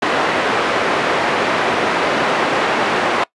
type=band-pass noise; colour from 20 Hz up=pink; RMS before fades=-17 dBFS; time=0.02-3.24 s; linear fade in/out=5 ms; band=360 to 2200 Hz; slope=12 dB/octave; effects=noise-tail reverb RT60 0.1 s tail -21 dB re dry + resampled to 24000 Hz